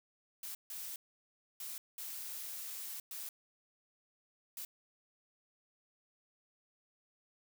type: noise bursts at uneven times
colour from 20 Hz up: blue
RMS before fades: -44 dBFS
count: 6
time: 0.43-0.55 / 0.7-0.96 / 1.6-1.78 / 1.98-3 / 3.11-3.29 / 4.57-4.65 s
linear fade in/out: 2 ms
effects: none